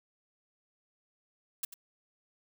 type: noise with echo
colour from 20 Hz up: blue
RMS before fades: -33 dBFS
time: 1.63-1.65 s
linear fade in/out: 5 ms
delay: 91 ms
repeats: 1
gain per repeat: -13 dB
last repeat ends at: 1.741 s
effects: none